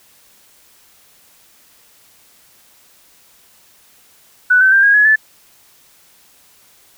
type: tone with pitch steps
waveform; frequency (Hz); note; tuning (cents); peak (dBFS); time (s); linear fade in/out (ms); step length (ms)
sine; 1487 / 1535 / 1584.5 / 1635.7 / 1688.5 / 1743; F#6 / G6 / G6 / G#6 / G#6 / A6; +8 / -37 / +18 / -27 / +28 / -17; -7; 4.5-5.16; 10; 110
effects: white hiss -50 dBFS RMS until 6.97 s